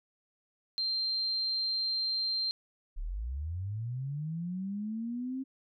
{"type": "tone", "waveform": "sine", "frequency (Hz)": 4159, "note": "C8", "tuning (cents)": -11, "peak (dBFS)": -29, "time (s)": [0.78, 2.51], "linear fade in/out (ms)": 0}
{"type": "linear sweep", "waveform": "sine", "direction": "up", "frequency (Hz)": [30.87, 268.4], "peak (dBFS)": -33, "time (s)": [2.96, 5.44], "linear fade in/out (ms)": 20}
{"effects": []}